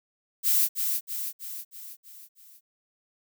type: noise with echo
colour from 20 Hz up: violet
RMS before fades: -22 dBFS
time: 0.43-0.69 s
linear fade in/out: 50 ms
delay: 320 ms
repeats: 6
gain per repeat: -5 dB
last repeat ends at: 2.61 s
effects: none